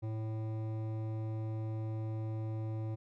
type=tone with hard clipping; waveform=sine; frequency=110 Hz; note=A2; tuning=in tune; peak=-37 dBFS; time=0.02-2.96 s; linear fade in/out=20 ms; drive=13 dB; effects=none